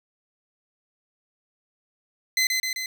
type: tone with echo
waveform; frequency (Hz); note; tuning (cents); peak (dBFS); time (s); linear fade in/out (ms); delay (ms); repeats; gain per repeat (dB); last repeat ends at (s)
20% pulse; 2043; C7; -42; -14; 2.37-2.47; 2; 130; 3; -3; 2.86
effects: none